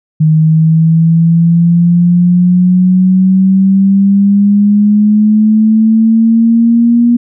sine exponential sweep, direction up, 155.56 to 239.4 Hz, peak -4 dBFS, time 0.2-7.17 s, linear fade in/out 10 ms, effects none

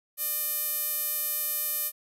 sawtooth tone with band-pass filter, 604 Hz, D5, 48 cents sharp, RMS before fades -30 dBFS, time 0.17-1.92 s, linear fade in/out 50 ms, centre 12000 Hz, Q 5.5, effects none

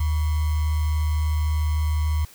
sine tone with sample-and-hold, 76.8 Hz, D#2, 22 cents flat, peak -19 dBFS, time 0-2.25 s, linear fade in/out 5 ms, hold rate 1050 Hz, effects white hiss -49 dBFS RMS until 2.34 s

